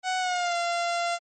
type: tone with pitch glide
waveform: sawtooth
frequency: 743 to 689.3 Hz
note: F#5 to F5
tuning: +7 to -23 cents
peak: -21 dBFS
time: 0.03-1.19 s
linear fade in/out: 50 ms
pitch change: -130 cents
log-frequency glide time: 0.19-0.55 s
effects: MP3 32 kbps